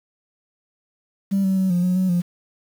sine tone with pitch steps, 196 / 190.8 / 188.9 / 176.5 / 181.7 / 186.5 / 175.4 Hz, G3 / G3 / F#3 / F3 / F#3 / F#3 / F3, 0 / -47 / +36 / +19 / -31 / +14 / +8 cents, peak -15 dBFS, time 1.31-2.22 s, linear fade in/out 20 ms, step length 130 ms, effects tanh soft clip ceiling -13 dBFS + 7-bit

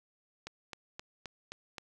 click train, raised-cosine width 0.2 ms, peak -24 dBFS, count 6, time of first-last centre 0.47-1.782 s, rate 3.81 Hz, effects none

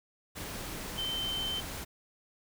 sine tone in noise, 3092 Hz, G7, 24 cents flat, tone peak -32 dBFS, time 0.97-1.61 s, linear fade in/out 20 ms, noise pink, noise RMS -40 dBFS, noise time 0.35-1.85 s, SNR +5 dB, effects none

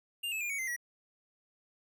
square tone with pitch steps, 2802 / 2599 / 2411 / 2237 / 2075 / 1924.9 Hz, F7 / E7 / D7 / C#7 / C7 / B6, +5 / -25 / +45 / +15 / -15 / -45 cents, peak -34 dBFS, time 0.23-0.764 s, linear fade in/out 10 ms, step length 89 ms, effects none

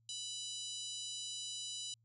harmonic tone with a mistuned harmonic, 988 Hz, B5, in tune, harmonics 3 / 4 / 5 / 6 / 7 / 8 / 9 / 10, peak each -47 / -46 / -51 / -52 / -48 / -58 / -55 / -58 dBFS, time 0.09-1.94 s, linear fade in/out 2 ms, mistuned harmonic 7, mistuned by +32 cents, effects added 114 Hz sine -70 dBFS peak until 2.04 s

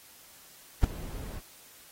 brown noise with ADSR envelope, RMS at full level -21 dBFS, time 0.82-1.41 s, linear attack 23 ms, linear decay 3 ms, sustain -18 dB, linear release 26 ms, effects white hiss -54 dBFS RMS until 1.91 s + AAC 48 kbps

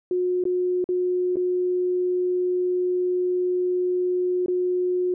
sine tone with dropouts, 361.7 Hz, F#4, 39 cents flat, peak -20 dBFS, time 0.11-5.14 s, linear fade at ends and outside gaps 2 ms, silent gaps 0.439-0.453 / 0.842-0.889 / 1.358-1.368 / 4.461-4.482 s, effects none

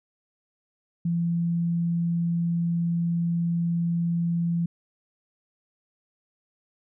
sine tone, 169.8 Hz, F3, 48 cents flat, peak -22 dBFS, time 1.05-4.66 s, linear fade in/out 5 ms, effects none

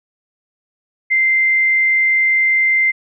sine tone, 2085 Hz, C7, 7 cents flat, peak -11 dBFS, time 1.1-2.92 s, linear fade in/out 20 ms, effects none

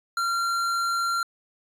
sine tone with tanh clipping, 1376 Hz, F6, 26 cents flat, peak -25 dBFS, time 0.17-1.23 s, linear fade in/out 2 ms, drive 16 dB, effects resampled to 32000 Hz

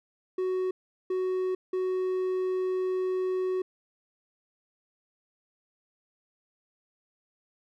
triangle tone bursts at uneven times, 371.3 Hz, F#4, 6 cents sharp, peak -24 dBFS, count 3, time 0.38-0.71 / 1.1-1.55 / 1.73-3.62 s, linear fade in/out 5 ms, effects none

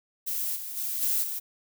violet noise with level steps, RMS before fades -30 / -37 / -31 / -26 / -33 dBFS, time 0.26-1.4 s, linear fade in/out 20 ms, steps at 0.55 / 0.76 / 1.01 / 1.22 s, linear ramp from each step 20 ms, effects none

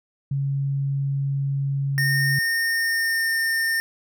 sine tone, 138.59 Hz, C#3, in tune, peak -21 dBFS, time 0.31-2.39 s, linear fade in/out 5 ms
square tone with pitch glide, 1832 to 1814.1 Hz, A#6 to A#6, -31 to -48 cents, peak -21 dBFS, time 1.98-3.8 s, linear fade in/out 0 ms, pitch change -17 cents, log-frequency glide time 2.65-3.36 s
effects none

